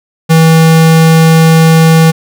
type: tone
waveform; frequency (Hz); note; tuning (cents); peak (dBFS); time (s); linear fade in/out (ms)
square; 161.9; E3; -31; -3; 0.29-2.12; 20
effects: none